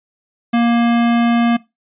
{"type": "tone", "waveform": "square", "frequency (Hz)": 235.1, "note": "A#3", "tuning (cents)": 15, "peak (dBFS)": -12, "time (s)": [0.53, 1.57], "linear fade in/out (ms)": 10, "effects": ["noise-tail reverb RT60 0.2 s tail -19 dB re dry", "resampled to 8000 Hz"]}